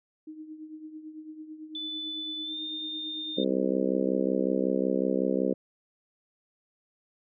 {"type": "tone with tremolo", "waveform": "sine", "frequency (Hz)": 311.1, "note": "D#4", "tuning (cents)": 0, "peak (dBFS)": -37, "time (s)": [0.27, 4.66], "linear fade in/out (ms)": 5, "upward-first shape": "triangle", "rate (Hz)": 9, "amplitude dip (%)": 70}
{"type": "tone with pitch glide", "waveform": "sine", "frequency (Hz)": [3497, 3627], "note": ["A7", "A#7"], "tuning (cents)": [-11, -48], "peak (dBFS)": -33, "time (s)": [1.75, 3.44], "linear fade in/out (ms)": 2, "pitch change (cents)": 63, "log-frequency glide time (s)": [2.43, 2.59]}
{"type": "harmonic tone", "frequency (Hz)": 65.41, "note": "C2", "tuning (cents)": 0, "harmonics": [3, 4, 5, 6, 7, 8, 9], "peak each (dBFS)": [-31, -30, -32, -32, -32, -31, -39], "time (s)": [3.37, 5.54], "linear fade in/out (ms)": 10}
{"effects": []}